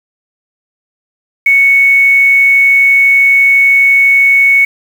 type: tone with quantisation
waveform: sine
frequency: 2217 Hz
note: C#7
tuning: in tune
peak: -4 dBFS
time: 1.46-4.65 s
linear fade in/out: 5 ms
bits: 5
effects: none